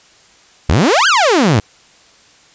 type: exponential two-way sweep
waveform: sawtooth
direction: up then down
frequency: 61.9 to 1661.2 to 93.7 Hz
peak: -5 dBFS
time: 0.69-1.6 s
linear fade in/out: 5 ms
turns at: 1.07 s
effects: white hiss -47 dBFS RMS until 2.54 s + resampled to 16000 Hz